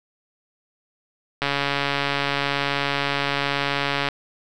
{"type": "click train", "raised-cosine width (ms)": 0.3, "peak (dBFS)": -6, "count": 377, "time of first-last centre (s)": [1.42, 4.087], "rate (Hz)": 141, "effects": []}